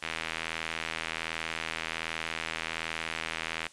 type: tone with band-pass filter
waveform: sawtooth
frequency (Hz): 81.3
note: E2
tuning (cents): -23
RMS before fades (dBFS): -36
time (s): 0.02-3.68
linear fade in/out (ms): 10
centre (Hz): 2400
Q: 1.7
effects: white hiss -56 dBFS RMS until 3.72 s + resampled to 22050 Hz